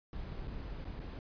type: noise with dropouts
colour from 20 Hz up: brown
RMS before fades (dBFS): -42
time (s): 0.13-1.19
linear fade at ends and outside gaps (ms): 1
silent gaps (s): 0.473-0.479 / 0.845-0.851 / 0.994-1
effects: resampled to 11025 Hz